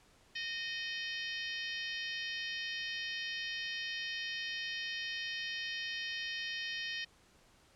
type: harmonic tone with a mistuned harmonic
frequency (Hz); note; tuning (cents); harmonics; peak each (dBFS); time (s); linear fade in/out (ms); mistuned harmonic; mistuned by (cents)
616; D#5; -17; 3 / 4 / 5 / 6 / 7 / 8 / 9; -41 / -44 / -43 / -48 / -49 / -50 / -49; 0.35-7.05; 10; 4; +41
effects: pink hiss -65 dBFS RMS until 7.75 s + low-pass 9000 Hz 12 dB/octave